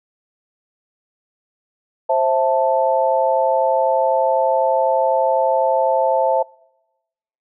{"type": "chord", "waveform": "sine", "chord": "A minor", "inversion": "first", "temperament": "just", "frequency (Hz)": [528, 660, 880], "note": ["C5", "E5", "A5"], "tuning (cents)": [16, 2, 0], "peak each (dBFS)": -18, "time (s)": [2.09, 6.43], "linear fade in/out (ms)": 10, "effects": ["noise-tail reverb RT60 1.0 s tail -26 dB re dry"]}